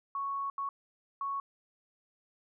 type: tone bursts at uneven times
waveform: sine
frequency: 1108.7 Hz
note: C#6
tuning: in tune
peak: -32 dBFS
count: 3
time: 0.15-0.5 / 0.58-0.69 / 1.21-1.4 s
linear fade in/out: 2 ms
effects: none